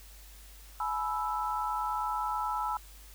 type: chord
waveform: sine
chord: E major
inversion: first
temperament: equal with one note detuned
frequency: 847.6 / 987.8 / 1318.5 Hz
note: G#5 / B5 / E6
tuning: +35 / 0 / 0 cents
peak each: -34 dBFS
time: 0.8-2.77 s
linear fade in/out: 2 ms
effects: added 50 Hz sine -50 dBFS peak until 3.14 s + white hiss -55 dBFS RMS until 3.14 s